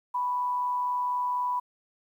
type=tone with amplitude modulation; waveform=sine; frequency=987.8 Hz; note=B5; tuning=in tune; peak=-24 dBFS; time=0.14-1.6 s; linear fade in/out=10 ms; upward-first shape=sine; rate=144 Hz; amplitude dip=30%; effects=10-bit